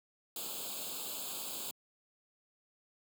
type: noise with comb filter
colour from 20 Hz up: white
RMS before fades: -41 dBFS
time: 0.36-1.71 s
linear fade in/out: 2 ms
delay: 0.26 ms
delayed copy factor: +1
effects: high-pass 200 Hz 12 dB/octave